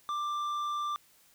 sine tone with tanh clipping, 1182 Hz, D6, 11 cents sharp, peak -32 dBFS, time 0.09-0.96 s, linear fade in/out 0 ms, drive 8 dB, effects white hiss -63 dBFS RMS until 1.34 s

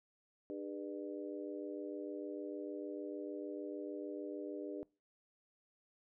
harmonic tone with a mistuned harmonic, 100 Hz, G2, 35 cents sharp, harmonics 3 / 4 / 5 / 6, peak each -44 / -46 / -48 / -50 dBFS, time 0.5-4.83 s, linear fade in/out 0 ms, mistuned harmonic 5, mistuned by -47 cents, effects noise-tail reverb RT60 0.3 s tail -24 dB re dry

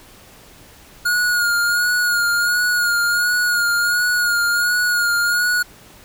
square tone with vibrato, 1435 Hz, F6, 47 cents sharp, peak -16 dBFS, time 1.05-5.63 s, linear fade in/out 10 ms, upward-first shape sine, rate 1.4 Hz, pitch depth 34 cents each way, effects pink hiss -45 dBFS RMS until 6.04 s

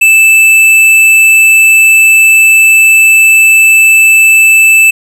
triangle tone with hard clipping, 2637 Hz, E7, in tune, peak -3 dBFS, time 0.01-4.91 s, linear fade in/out 10 ms, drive 14 dB, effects none

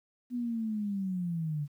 sine linear sweep, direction down, 248.4 to 142.4 Hz, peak -30 dBFS, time 0.3-1.68 s, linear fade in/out 50 ms, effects 11-bit

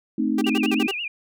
sine chord, A diminished, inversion none, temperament equal, 220 / 261.6 / 311.1 Hz, A3 / C4 / Eb4, 0 / 0 / 0 cents, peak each -24 dBFS, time 0.18-0.87 s, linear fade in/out 5 ms
sawtooth tone bursts, 391.7 Hz, G4, 1 cent flat, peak -20 dBFS, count 7, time 0.38-0.913 s, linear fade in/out 5 ms, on 35 ms, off 48 ms
sine tone with vibrato, 2634 Hz, E7, 2 cents flat, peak -26 dBFS, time 0.44-1.08 s, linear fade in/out 5 ms, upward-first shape sine, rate 9.1 Hz, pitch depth 160 cents each way
effects none

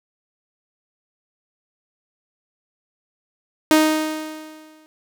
sawtooth tone with exponential decay, 311.1 Hz, D#4, in tune, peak -6 dBFS, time 3.71-4.86 s, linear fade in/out 0 ms, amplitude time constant 250 ms, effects none

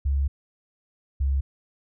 sine tone pair in turn, 69.2 / 68.29 Hz, C#2 / C#2, -2 / -25 cents, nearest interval unison, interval 23 cents, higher first, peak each -20 dBFS, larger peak neither, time 0.05-0.28 / 1.2-1.41 s, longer first, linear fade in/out 10 ms, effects none

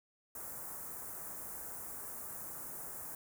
white band-stop noise, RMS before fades -45 dBFS, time 0.35-3.15 s, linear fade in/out 2 ms, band 1500 to 7900 Hz, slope 24 dB/octave, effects none

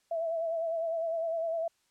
sine tone with vibrato, 659.3 Hz, E5, in tune, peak -29 dBFS, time 0.11-1.68 s, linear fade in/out 5 ms, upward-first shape sine, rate 9.9 Hz, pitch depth 42 cents each way, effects white hiss -72 dBFS RMS until 1.9 s + low-pass 9000 Hz 12 dB/octave

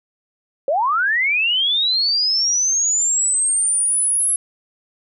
sine linear sweep, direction up, 520 to 11000 Hz, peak -15 dBFS, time 0.68-4.36 s, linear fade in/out 2 ms, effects none

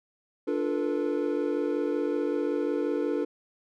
triangle chord, B half-diminished seventh, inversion first, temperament equal with one note detuned, 293.7 / 349.2 / 440 / 485.4 Hz, D4 / F4 / A4 / B4, 0 / 0 / 0 / -30 cents, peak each -28 / -30 / -29 / -30 dBFS, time 0.47-3.25 s, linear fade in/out 10 ms, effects none

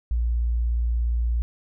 sine tone, 58.5 Hz, A#1, 7 cents sharp, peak -20 dBFS, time 0.11-1.42 s, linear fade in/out 0 ms, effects none

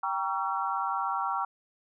sine chord, G diminished seventh, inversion none, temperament just, 784 / 940.8 / 1128.9 / 1354.7 Hz, G5 / Bb5 / Db6 / Fb6, 0 / +16 / +31 / +47 cents, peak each -33 dBFS, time 0.03-1.45 s, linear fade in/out 5 ms, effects none

